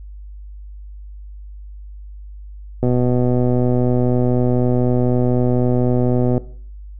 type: click train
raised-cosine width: 2 ms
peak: -5 dBFS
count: 441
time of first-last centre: 2.83-6.378 s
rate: 124 Hz
effects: noise-tail reverb RT60 0.5 s tail -18 dB re dry + added 50 Hz sine -32 dBFS peak until 6.99 s